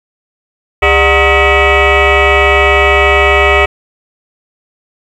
sine tone with frequency modulation, 932.3 Hz, A#5, in tune, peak -4 dBFS, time 0.82-3.66 s, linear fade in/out 10 ms, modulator 334 Hz, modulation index 5.1, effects tanh soft clip ceiling -1 dBFS + 7-bit

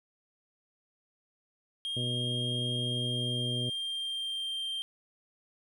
triangle tone with pitch glide, 3226 to 3165 Hz, G7 to G7, +49 to +16 cents, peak -31 dBFS, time 1.85-4.82 s, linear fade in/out 0 ms, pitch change -33 cents, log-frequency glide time 2.77-4.67 s
harmonic tone, 122.8 Hz, B2, 9 cents flat, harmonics 1 / 2 / 3 / 4 / 5, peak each -33 / -39 / -43 / -45 / -47 dBFS, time 1.96-3.7 s, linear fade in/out 10 ms
effects none

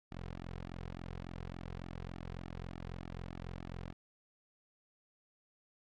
sawtooth tone with flanger, 43.65 Hz, F1, in tune, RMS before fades -45 dBFS, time 0.11-3.93 s, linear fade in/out 10 ms, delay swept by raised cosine 1.9 to 3.5 ms, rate 3.4 Hz, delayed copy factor -1, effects low-pass 4000 Hz 12 dB/octave

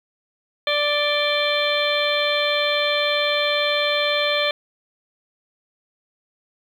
harmonic tone with a mistuned harmonic, 587.3 Hz, D5, in tune, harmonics 1 / 2 / 3 / 4 / 5 / 6 / 7, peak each -22 / -28 / -28 / -25 / -28 / -25 / -31 dBFS, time 0.67-4.51 s, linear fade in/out 2 ms, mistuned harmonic 5, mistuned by +120 cents, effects 8-bit

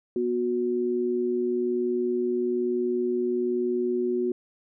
sine tone pair together, 243.9 / 365 Hz, B3 / F#4, -21 / -24 cents, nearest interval perfect fifth, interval 697 cents, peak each -29 / -24 dBFS, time 0.16-4.32 s, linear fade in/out 2 ms, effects none

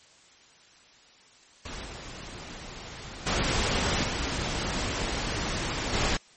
pink noise with level steps, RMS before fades -38 / -41 / -26 / -30 / -26 dBFS, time 1.65-6.17 s, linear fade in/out 5 ms, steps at 1.84 / 3.26 / 4.03 / 5.93 s, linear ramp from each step 10 ms, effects white hiss -56 dBFS RMS until 6.36 s + MP3 32 kbps

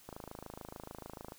click train, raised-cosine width 1 ms, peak -30 dBFS, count 34, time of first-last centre 0.09-1.321 s, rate 26.8 Hz, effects white hiss -60 dBFS RMS until 1.38 s

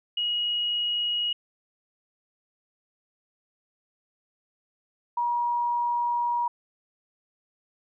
sine tone pair in turn, 2896 / 955.9 Hz, F#7 / A#5, -38 / +43 cents, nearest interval octave + perfect fifth, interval 1919 cents, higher first, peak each -24 / -23 dBFS, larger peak second, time 0.17-1.33 / 5.17-6.48 s, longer second, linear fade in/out 5 ms, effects none

